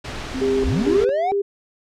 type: noise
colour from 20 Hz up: pink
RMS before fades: -30 dBFS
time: 0.04-1.05 s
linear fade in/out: 10 ms
type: tone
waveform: sine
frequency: 261.6 Hz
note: C4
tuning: in tune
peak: -24 dBFS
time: 0.34-0.97 s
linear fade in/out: 5 ms
type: tone with tremolo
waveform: sine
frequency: 401 Hz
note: G4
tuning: 39 cents sharp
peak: -17 dBFS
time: 0.41-1.42 s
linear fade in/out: 10 ms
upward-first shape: square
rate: 2.2 Hz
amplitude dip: 75%
type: linear sweep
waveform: triangle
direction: up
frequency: 30.41 to 784 Hz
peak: -16 dBFS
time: 0.64-1.32 s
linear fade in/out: 10 ms
effects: low-pass 5000 Hz 12 dB/octave